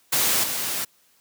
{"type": "noise with level steps", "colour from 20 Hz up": "white", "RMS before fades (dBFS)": [-21, -27], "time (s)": [0.12, 0.85], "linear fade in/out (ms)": 10, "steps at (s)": 0.43, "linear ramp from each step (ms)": 10, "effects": ["white hiss -61 dBFS RMS until 1.2 s", "high-pass 100 Hz 12 dB/octave"]}